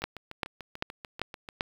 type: two click trains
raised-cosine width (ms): 0.3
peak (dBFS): -12 / -24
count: 5 / 11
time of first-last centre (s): 0.04-1.609 / 0.02-1.488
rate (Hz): 2.55 / 6.81
effects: 7-bit